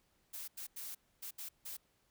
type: noise bursts at uneven times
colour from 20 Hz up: blue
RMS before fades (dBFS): -45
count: 6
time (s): 0.33-0.48 / 0.57-0.67 / 0.76-0.95 / 1.22-1.31 / 1.38-1.49 / 1.65-1.77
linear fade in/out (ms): 10
effects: pink hiss -75 dBFS RMS until 2.1 s